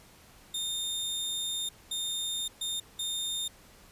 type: tone bursts at uneven times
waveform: sawtooth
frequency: 3644 Hz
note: A#7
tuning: 40 cents flat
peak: -28 dBFS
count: 4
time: 0.54-1.69 / 1.91-2.48 / 2.61-2.8 / 2.99-3.48 s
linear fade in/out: 5 ms
effects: pink hiss -56 dBFS RMS until 3.91 s + resampled to 32000 Hz